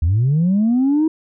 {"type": "linear sweep", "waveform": "sine", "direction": "up", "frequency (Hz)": [74.3, 323], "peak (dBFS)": -11, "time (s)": [0.02, 1.08], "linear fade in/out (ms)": 5, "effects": ["tanh soft clip ceiling -10 dBFS"]}